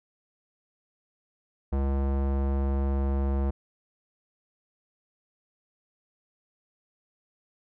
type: tone with low-pass filter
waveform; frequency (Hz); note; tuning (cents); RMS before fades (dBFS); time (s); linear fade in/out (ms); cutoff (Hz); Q
square; 68.4; C#2; -23; -26; 1.72-3.51; 10; 850; 0.85
effects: none